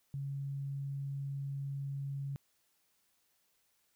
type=tone; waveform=sine; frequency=138.9 Hz; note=C#3; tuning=4 cents sharp; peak=-36 dBFS; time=0.14-2.36 s; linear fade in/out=0 ms; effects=white hiss -75 dBFS RMS until 3.95 s